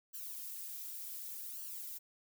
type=noise with flanger; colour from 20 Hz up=violet; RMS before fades=-45 dBFS; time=0.13-1.99 s; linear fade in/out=20 ms; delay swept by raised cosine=0.67 to 3.87 ms; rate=0.67 Hz; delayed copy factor=+1; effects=none